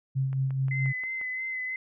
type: tone with tremolo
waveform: sine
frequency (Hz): 133.7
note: C3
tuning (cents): +38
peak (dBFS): -23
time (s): 0.15-0.93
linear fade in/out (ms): 20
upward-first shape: sine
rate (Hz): 4.6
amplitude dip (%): 40
type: click train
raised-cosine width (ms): 0.5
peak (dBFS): -32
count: 6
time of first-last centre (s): 0.33-1.213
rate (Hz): 5.66
type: tone with vibrato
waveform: sine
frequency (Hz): 2042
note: C7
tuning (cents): -43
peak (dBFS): -30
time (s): 0.71-1.76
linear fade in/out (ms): 2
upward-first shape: sine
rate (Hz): 3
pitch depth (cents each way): 25
effects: none